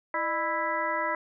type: harmonic tone with a mistuned harmonic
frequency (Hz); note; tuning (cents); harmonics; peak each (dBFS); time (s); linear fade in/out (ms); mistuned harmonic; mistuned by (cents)
329.6; E4; 0; 1 / 2 / 3 / 4 / 5 / 6; -40 / -33 / -30 / -34 / -36 / -33; 0.14-1.15; 2; 2; -140
effects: none